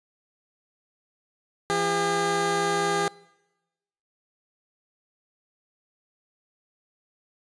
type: tone pair together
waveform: 15% pulse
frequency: 169.65 / 403.5 Hz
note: F3 / G#4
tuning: -50 / -50 cents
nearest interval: octave + minor third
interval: 1500 cents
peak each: -24 / -17 dBFS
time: 1.7-3.08 s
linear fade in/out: 0 ms
effects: noise-tail reverb RT60 1.0 s tail -23 dB re dry + resampled to 22050 Hz